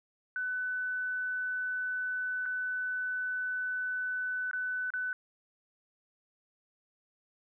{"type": "tone with dropouts", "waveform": "sine", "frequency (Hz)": 1500, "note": "F#6", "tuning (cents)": 23, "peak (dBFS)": -31, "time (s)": [0.36, 5.13], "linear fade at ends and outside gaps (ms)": 1, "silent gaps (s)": [[2.456, 2.46], [4.512, 4.532], [4.904, 4.937]], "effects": []}